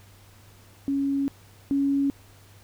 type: tone pair in turn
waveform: sine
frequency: 277.2 / 278.3 Hz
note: C#4 / C#4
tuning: 0 / +7 cents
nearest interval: unison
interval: 7 cents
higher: second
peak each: -22 / -20 dBFS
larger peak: second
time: 0.88-1.28 / 1.71-2.1 s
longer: first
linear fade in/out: 0 ms
effects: added 99 Hz sine -52 dBFS peak until 2.63 s + pink hiss -55 dBFS RMS until 2.63 s